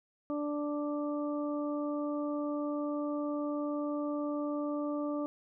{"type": "harmonic tone", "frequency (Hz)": 293.7, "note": "D4", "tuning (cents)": 0, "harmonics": [1, 2, 3, 4], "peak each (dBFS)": [-33, -37, -49, -43], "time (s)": [0.3, 5.26], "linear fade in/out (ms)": 0, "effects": []}